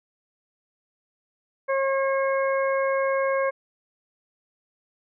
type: harmonic tone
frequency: 541 Hz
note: C#5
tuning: 42 cents flat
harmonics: 1 / 2 / 3 / 4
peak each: -22 / -28 / -32 / -34 dBFS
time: 1.68-3.51 s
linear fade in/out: 20 ms
effects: none